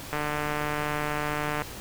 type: click train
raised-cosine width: 0.5 ms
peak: -14 dBFS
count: 223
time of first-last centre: 0.13-1.62 s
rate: 149 Hz
effects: pink hiss -40 dBFS RMS until 1.8 s